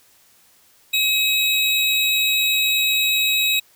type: tone pair together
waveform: square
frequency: 2554 / 3827 Hz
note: D#7 / A#7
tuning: +45 / +45 cents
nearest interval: perfect fifth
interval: 700 cents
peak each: -20 dBFS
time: 0.93-3.6 s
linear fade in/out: 10 ms
effects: white hiss -55 dBFS RMS until 3.75 s